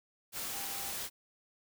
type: tone in noise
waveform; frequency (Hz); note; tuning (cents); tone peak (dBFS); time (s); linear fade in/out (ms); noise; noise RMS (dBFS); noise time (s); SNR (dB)
sine; 793; G5; +20; -48; 0.49-0.94; 50; white; -39; 0.32-1.1; -12
effects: none